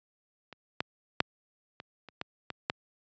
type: clicks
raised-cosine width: 0.3 ms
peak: -29 / -13 / -6 / -26 / -30 / -17 / -20 / -11 dBFS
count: 8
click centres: 0.527 / 0.805 / 1.204 / 1.801 / 2.087 / 2.214 / 2.503 / 2.699 s
effects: high-pass 100 Hz 12 dB/octave + resampled to 16000 Hz